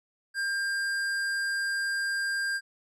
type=tone with hard clipping; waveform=sine; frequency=1598 Hz; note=G6; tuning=33 cents sharp; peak=-29 dBFS; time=0.34-2.61 s; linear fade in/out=50 ms; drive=12 dB; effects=resampled to 32000 Hz